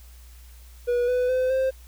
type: tone with pitch steps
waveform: triangle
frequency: 485.1 / 498.2 / 511.6 / 525.4 Hz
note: B4 / B4 / C5 / C5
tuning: -31 / +15 / -39 / +7 cents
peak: -18 dBFS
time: 0.87-1.71 s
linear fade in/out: 20 ms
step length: 210 ms
effects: added 60 Hz sine -44 dBFS peak until 1.87 s + white hiss -55 dBFS RMS until 1.87 s